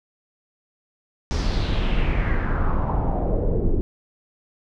brown noise with low-pass filter sweep, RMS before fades -21 dBFS, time 1.31-3.81 s, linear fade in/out 0 ms, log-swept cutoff 5800 to 350 Hz, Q 3.2, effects none

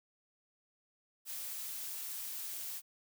blue noise, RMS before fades -42 dBFS, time 1.25-2.82 s, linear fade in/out 50 ms, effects none

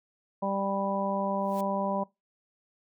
harmonic tone, 196.9 Hz, G3, 8 cents sharp, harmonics 1 / 2 / 3 / 4 / 5, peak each -32 / -40 / -31 / -35 / -33 dBFS, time 0.42-2.04 s, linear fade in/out 10 ms
white noise with exponential growth, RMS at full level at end -44 dBFS, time 1.37-1.61 s, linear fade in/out 5 ms, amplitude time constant 51 ms
effects noise-tail reverb RT60 0.2 s tail -21 dB re dry

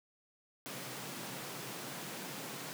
pink high-pass noise, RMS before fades -44 dBFS, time 0.66-2.73 s, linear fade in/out 0 ms, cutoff 120 Hz, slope 96 dB/octave, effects none

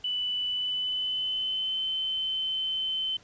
sine tone with pitch glide, 2981 to 3068 Hz, F#7 to G7, +12 to -38 cents, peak -27 dBFS, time 0.04-3.17 s, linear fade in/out 5 ms, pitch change +50 cents, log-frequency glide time 0.5-1.81 s, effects pink hiss -57 dBFS RMS until 3.23 s + resampled to 16000 Hz

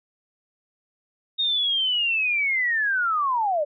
sine linear sweep, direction down, 3729 to 562 Hz, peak -20 dBFS, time 1.38-3.65 s, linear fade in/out 20 ms, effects none

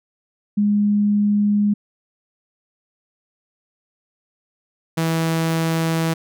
sine / sawtooth tone pair in turn, 206.3 / 163.22 Hz, G#3 / E3, -11 / -17 cents, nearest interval major third, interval 406 cents, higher first, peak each -14 dBFS, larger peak neither, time 0.57-1.74 / 4.97-6.14 s, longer neither, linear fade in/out 10 ms, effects none

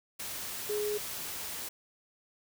sine tone in noise, 418.6 Hz, G#4, 14 cents sharp, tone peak -30 dBFS, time 0.69-0.98 s, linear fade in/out 10 ms, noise white, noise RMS -39 dBFS, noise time 0.19-1.69 s, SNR +6 dB, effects none

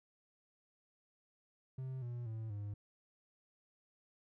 triangle tone with pitch steps, 130.81 / 120.65 / 111.28 / 102.63 Hz, C3 / B2 / A2 / G#2, 0 / -40 / +20 / -20 cents, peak -38 dBFS, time 1.78-2.74 s, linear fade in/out 5 ms, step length 240 ms, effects none

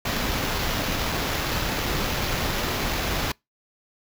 pink noise with sample-and-hold, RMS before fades -26 dBFS, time 0.05-3.32 s, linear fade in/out 5 ms, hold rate 8820 Hz, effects noise-tail reverb RT60 0.2 s tail -26 dB re dry

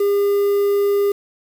triangle tone with quantisation, 403.8 Hz, G#4, 49 cents flat, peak -12 dBFS, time 0-1.12 s, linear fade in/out 5 ms, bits 6, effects none

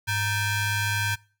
sawtooth ring-modulated tone, 830.6 Hz, G#5, in tune, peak -17 dBFS, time 0.07-1.16 s, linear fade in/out 20 ms, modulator 727 Hz, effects noise-tail reverb RT60 0.4 s tail -24 dB re dry

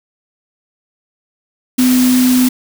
sine tone in noise, 252.7 Hz, B3, 40 cents sharp, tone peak -8 dBFS, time 1.78-2.49 s, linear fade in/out 10 ms, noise white, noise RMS -20 dBFS, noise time 1.78-2.49 s, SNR +9 dB, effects none

